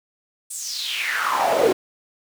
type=noise with high-pass filter sweep; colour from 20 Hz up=brown; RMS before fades=-22 dBFS; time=0.5-1.73 s; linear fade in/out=10 ms; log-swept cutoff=8900 to 370 Hz; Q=5.2; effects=none